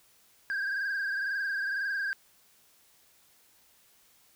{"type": "tone with frequency modulation", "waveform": "sine", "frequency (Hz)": 1601, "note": "G6", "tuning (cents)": 36, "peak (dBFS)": -26, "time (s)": [0.5, 2.13], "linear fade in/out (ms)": 0, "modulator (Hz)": 22, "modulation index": 2.6, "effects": ["tanh soft clip ceiling -28 dBFS", "white hiss -63 dBFS RMS until 4.35 s"]}